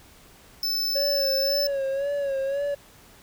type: tone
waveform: square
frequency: 5274 Hz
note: E8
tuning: in tune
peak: -24 dBFS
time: 0.63-1.67 s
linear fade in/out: 2 ms
type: tone with vibrato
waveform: triangle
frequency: 555 Hz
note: C#5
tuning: 2 cents sharp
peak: -22 dBFS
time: 0.95-2.75 s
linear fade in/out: 10 ms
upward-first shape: sine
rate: 1.9 Hz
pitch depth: 58 cents each way
effects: pink hiss -52 dBFS RMS until 3.22 s